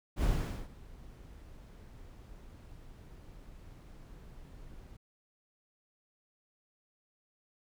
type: noise with ADSR envelope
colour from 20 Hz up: brown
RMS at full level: -28 dBFS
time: 0.16-4.97 s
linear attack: 65 ms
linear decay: 450 ms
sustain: -23 dB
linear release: 9 ms
effects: none

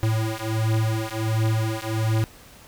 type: beating tone pair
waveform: square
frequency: 110 / 111.4 Hz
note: A2 / A2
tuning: 0 / +22 cents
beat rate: 1.4 Hz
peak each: -25 dBFS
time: 0.03-2.24 s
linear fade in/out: 0 ms
effects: pink hiss -48 dBFS RMS until 2.67 s

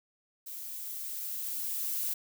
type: noise with level ramp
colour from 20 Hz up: violet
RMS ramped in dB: -42 to -32 dBFS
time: 0.46-2.14 s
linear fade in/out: 10 ms
effects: none

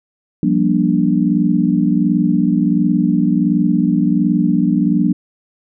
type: chord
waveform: sine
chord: G minor seventh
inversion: third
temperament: equal with one note detuned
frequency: 174.61 / 196 / 237.4 / 293.7 Hz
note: F3 / G3 / Bb3 / D4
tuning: 0 / 0 / +32 / 0 cents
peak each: -17 dBFS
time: 0.43-5.13 s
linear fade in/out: 2 ms
effects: none

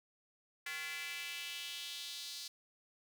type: tone with high-pass filter sweep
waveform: square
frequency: 155.56 Hz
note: D#3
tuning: in tune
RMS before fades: -44 dBFS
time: 0.66-2.48 s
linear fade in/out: 5 ms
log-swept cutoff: 1900 to 4400 Hz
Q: 2.8
effects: none

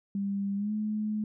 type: tone with pitch glide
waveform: sine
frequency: 198.9 to 213.2 Hz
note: G3 to G#3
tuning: +25 to +46 cents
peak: -28 dBFS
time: 0.15-1.24 s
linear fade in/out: 2 ms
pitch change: +121 cents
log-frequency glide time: 0.56-0.72 s
effects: none

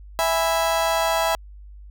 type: chord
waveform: 35% pulse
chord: E major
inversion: none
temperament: just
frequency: 659.3 / 824.1 / 988.9 Hz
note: E5 / G#5 / B5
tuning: 0 / -14 / +2 cents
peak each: -20 / -24 / -23 dBFS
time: 0.19-1.35 s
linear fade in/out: 0 ms
effects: added 50 Hz sine -39 dBFS peak until 1.9 s

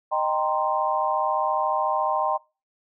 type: chord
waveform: sine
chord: C minor seventh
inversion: first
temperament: equal with one note detuned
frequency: 617.2 / 784 / 932.3 / 1046.5 Hz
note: Eb5 / G5 / Bb5 / C6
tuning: -14 / 0 / 0 / 0 cents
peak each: -27 / -26 / -27 / -26 dBFS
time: 0.11-2.38 s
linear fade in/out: 20 ms
effects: noise-tail reverb RT60 0.3 s tail -24 dB re dry

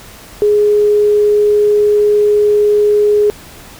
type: tone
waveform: sine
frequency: 416.8 Hz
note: G#4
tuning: 6 cents sharp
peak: -7 dBFS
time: 0.42-3.3 s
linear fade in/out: 0 ms
effects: pink hiss -36 dBFS RMS until 3.79 s

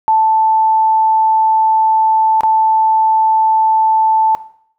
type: tone with dropouts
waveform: sine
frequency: 880 Hz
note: A5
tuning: in tune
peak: -8 dBFS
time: 0.08-4.35 s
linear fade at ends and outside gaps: 0 ms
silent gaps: 2.408-2.434 s
effects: noise-tail reverb RT60 0.6 s tail -17 dB re dry

